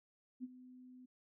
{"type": "tone with ADSR envelope", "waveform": "sine", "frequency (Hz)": 252.9, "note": "B3", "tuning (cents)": 41, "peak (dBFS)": -39, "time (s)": [0.4, 1.06], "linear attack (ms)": 37, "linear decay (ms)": 32, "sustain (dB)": -15, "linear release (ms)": 11, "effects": []}